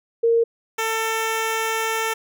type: tone pair in turn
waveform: sine / 10% pulse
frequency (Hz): 462.2 / 446.7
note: A#4 / A4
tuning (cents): -15 / +26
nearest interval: minor second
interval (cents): 59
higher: first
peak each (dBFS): -14 / -13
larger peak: second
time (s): 0.23-0.44 / 0.78-2.14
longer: second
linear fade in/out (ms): 10
effects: none